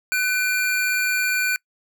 square tone pair together, 1504 / 2387 Hz, F#6 / D7, +28 / +28 cents, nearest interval minor sixth, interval 800 cents, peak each -23 dBFS, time 0.12-1.56 s, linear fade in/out 0 ms, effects noise-tail reverb RT60 0.1 s tail -26 dB re dry

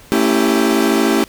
40% pulse chord, A dominant seventh, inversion none, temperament equal with one note detuned, 224.6 / 277.2 / 329.6 / 392 Hz, A3 / C#4 / E4 / G4, +36 / 0 / 0 / 0 cents, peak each -17 dBFS, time 0.12-1.24 s, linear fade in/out 0 ms, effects pink hiss -43 dBFS RMS until 1.28 s

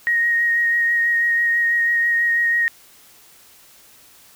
sine tone with vibrato, 1874 Hz, A#6, 9 cents sharp, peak -15 dBFS, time 0.07-2.68 s, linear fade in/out 0 ms, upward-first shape sine, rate 6.1 Hz, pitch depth 16 cents each way, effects white hiss -49 dBFS RMS until 4.35 s

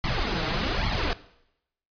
pink noise with flanger, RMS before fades -26 dBFS, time 0.04-1.13 s, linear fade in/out 0 ms, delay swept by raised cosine 0.93 to 6.43 ms, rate 1.2 Hz, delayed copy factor +0.8, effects noise-tail reverb RT60 0.8 s tail -18 dB re dry + resampled to 11025 Hz

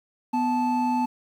triangle tone pair together, 247.7 / 874.1 Hz, B3 / A5, +5 / -12 cents, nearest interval octave + minor seventh, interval 2183 cents, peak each -22 dBFS, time 0.33-1.06 s, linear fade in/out 10 ms, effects 9-bit

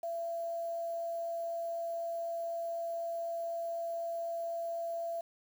sine tone with quantisation, 674 Hz, E5, 38 cents sharp, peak -34 dBFS, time 0.03-5.21 s, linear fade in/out 5 ms, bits 9, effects none

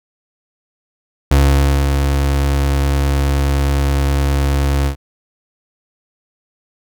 35% pulse tone with ADSR envelope, 69.6 Hz, C#2, 8 cents sharp, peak -6 dBFS, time 1.31-4.96 s, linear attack 5 ms, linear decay 540 ms, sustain -5 dB, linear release 98 ms, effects none

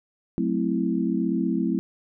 sine chord, F# half-diminished seventh, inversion none, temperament equal, 185 / 220 / 261.6 / 329.6 Hz, F#3 / A3 / C4 / E4, 0 / 0 / 0 / 0 cents, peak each -27 dBFS, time 0.38-1.79 s, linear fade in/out 0 ms, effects none

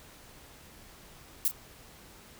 violet noise with echo, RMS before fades -26 dBFS, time 1.45-1.48 s, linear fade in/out 0 ms, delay 32 ms, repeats 1, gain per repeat -12 dB, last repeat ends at 1.512 s, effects pink hiss -53 dBFS RMS until 2.39 s

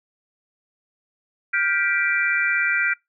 sine chord, G dominant seventh, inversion third, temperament just, 1411.2 / 1568 / 1960 / 2352 Hz, F6 / G6 / B6 / D7, +18 / 0 / -14 / +2 cents, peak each -24 dBFS, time 1.53-2.94 s, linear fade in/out 10 ms, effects noise-tail reverb RT60 0.2 s tail -25 dB re dry

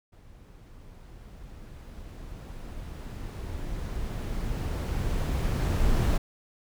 brown noise with level ramp, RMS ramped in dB -51 to -23 dBFS, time 0.12-6.18 s, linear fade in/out 10 ms, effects none

